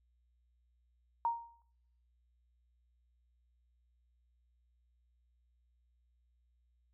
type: tone with exponential decay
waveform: sine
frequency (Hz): 932.3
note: A#5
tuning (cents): 0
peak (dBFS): -27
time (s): 1.25-1.62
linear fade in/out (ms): 1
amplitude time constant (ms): 79
effects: noise-tail reverb RT60 0.7 s tail -21 dB re dry + added 60 Hz sine -70 dBFS peak until 6.93 s